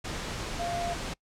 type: tone in noise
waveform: sine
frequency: 692 Hz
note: F5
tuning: 16 cents flat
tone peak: -30 dBFS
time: 0.59-0.94 s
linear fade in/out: 10 ms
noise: pink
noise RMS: -35 dBFS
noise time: 0.04-1.14 s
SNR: +2 dB
effects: noise-tail reverb RT60 0.1 s tail -24 dB re dry + low-pass 7000 Hz 12 dB/octave